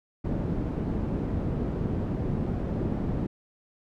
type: low-pass noise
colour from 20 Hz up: white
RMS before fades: -29 dBFS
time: 0.24-3.27 s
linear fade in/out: 10 ms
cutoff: 240 Hz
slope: 12 dB/octave
effects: none